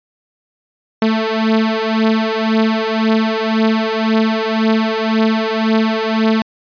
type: beating tone pair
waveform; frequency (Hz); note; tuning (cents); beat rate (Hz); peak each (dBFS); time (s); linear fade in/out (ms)
sawtooth; 220 / 221.9; A3 / A3; 0 / +15; 1.9; -12; 1.02-6.42; 2
effects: resampled to 11025 Hz